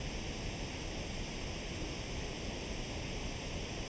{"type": "noise with comb filter", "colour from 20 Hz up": "pink", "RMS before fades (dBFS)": -40, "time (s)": [0, 3.88], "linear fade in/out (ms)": 2, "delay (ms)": 0.36, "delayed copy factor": 0.7, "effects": ["resampled to 16000 Hz"]}